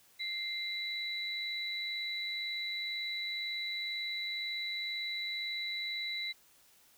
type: tone pair together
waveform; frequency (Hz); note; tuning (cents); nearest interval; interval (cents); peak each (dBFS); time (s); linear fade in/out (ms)
sine; 2093 / 3951; C7 / B7; 0 / 0; major seventh; 1100; -38 / -37; 0.19-6.33; 20
effects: white hiss -64 dBFS RMS until 6.97 s